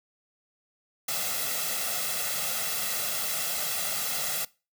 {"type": "noise with comb filter", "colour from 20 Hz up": "white", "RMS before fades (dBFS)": -30, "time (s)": [1.08, 4.45], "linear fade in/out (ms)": 5, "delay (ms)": 1.5, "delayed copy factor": 0.7, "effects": ["noise-tail reverb RT60 0.3 s tail -22 dB re dry", "high-pass 150 Hz 12 dB/octave"]}